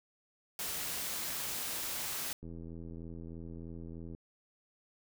white noise, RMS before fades -38 dBFS, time 0.59-2.33 s, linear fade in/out 2 ms
click train, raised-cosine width 3 ms, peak -34 dBFS, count 144, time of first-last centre 2.43-4.149 s, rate 83.2 Hz
effects none

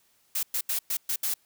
blue noise bursts at uneven times, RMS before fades -28 dBFS, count 6, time 0.35-0.43 / 0.54-0.61 / 0.69-0.79 / 0.9-0.97 / 1.09-1.16 / 1.23-1.34 s, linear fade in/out 5 ms, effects white hiss -66 dBFS RMS until 1.45 s

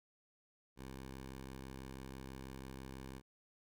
10% pulse tone, 66.1 Hz, C2, 18 cents sharp, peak -39 dBFS, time 0.76-3.22 s, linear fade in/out 50 ms, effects none

